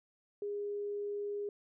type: tone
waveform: sine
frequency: 409.4 Hz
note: G#4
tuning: 25 cents flat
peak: -35 dBFS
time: 0.42-1.49 s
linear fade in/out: 2 ms
effects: none